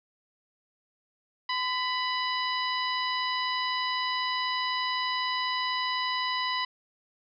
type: harmonic tone with a mistuned harmonic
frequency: 992 Hz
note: B5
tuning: 7 cents sharp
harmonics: 1 / 2 / 3 / 4 / 5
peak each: -30 / -33 / -35 / -36 / -37 dBFS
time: 1.49-6.65 s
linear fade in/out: 5 ms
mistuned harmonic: 1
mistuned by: +40 cents
effects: none